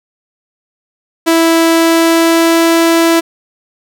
sawtooth tone with pitch glide, 329.6 to 331.9 Hz, E4 to E4, 0 to +12 cents, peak -3 dBFS, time 1.26-3.21 s, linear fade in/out 20 ms, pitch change +12 cents, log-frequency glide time 1.69-2.73 s, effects none

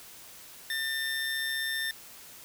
25% pulse tone with amplitude modulation, 1800 Hz, A6, 39 cents sharp, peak -24 dBFS, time 0.7-1.91 s, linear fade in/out 2 ms, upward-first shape sine, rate 135 Hz, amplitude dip 40%, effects white hiss -49 dBFS RMS until 2.44 s

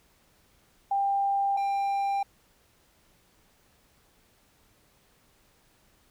sine / triangle tone pair in turn, 794 / 794 Hz, G5 / G5, +22 / +22 cents, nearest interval unison, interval 0 cents, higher neither, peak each -23 dBFS, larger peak neither, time 0.91-1.57 / 1.57-2.23 s, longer neither, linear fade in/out 5 ms, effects pink hiss -64 dBFS RMS until 6.1 s

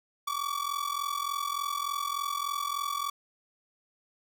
45% pulse ring-modulated tone, 1147 Hz, D6, 41 cents flat, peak -27 dBFS, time 0.27-3.1 s, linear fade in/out 5 ms, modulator 21.7 Hz, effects none

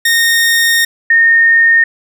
sawtooth / sine tone pair in turn, 1846 / 1836 Hz, A#6 / A#6, -17 / -27 cents, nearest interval unison, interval 10 cents, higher first, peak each -5 dBFS, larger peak neither, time 0.05-0.85 / 1.1-1.84 s, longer first, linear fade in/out 5 ms, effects none

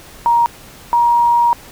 sine tone pair in turn, 941 / 947.5 Hz, A#5 / A#5, +16 / +28 cents, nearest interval unison, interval 12 cents, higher second, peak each -9 dBFS, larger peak neither, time 0.26-0.46 / 0.93-1.53 s, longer second, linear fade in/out 0 ms, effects pink hiss -39 dBFS RMS until 1.71 s

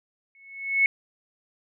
sine tone with exponential growth, 2200 Hz, C#7, 14 cents flat, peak -14 dBFS, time 0.35-0.86 s, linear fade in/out 1 ms, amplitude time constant 110 ms, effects none

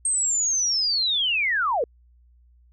sine linear sweep, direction down, 8530 to 423.9 Hz, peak -20 dBFS, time 0.05-1.84 s, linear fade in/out 2 ms, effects added 60 Hz sine -53 dBFS peak until 2.72 s

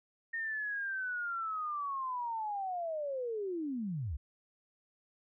sine linear sweep, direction down, 1843 to 58.27 Hz, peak -34 dBFS, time 0.33-4.17 s, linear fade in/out 10 ms, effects none

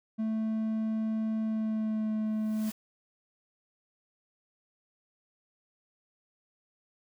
triangle tone with pitch glide, 220 to 216.5 Hz, A3 to A3, 0 to -28 cents, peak -26 dBFS, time 0.18-2.71 s, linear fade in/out 20 ms, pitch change -28 cents, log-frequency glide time 1.42-2.12 s
white noise with exponential growth, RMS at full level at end -42 dBFS, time 2.26-2.72 s, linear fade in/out 5 ms, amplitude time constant 100 ms
effects none

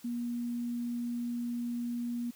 sine tone, 239 Hz, A#3, 43 cents sharp, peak -32 dBFS, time 0.04-2.31 s, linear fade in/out 10 ms, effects white hiss -58 dBFS RMS until 2.35 s

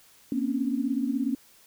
sine tone cluster, 234 / 264.6 / 281.3 Hz, A#3 / C4 / C#4, +7 / +20 / +26 cents, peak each -29 dBFS, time 0.32-1.35 s, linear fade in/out 2 ms, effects white hiss -57 dBFS RMS until 1.66 s

